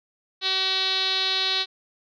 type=tone with low-pass filter; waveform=5% pulse; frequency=380 Hz; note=F#4; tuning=46 cents sharp; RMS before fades=-24 dBFS; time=0.41-1.66 s; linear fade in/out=50 ms; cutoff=4000 Hz; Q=7; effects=none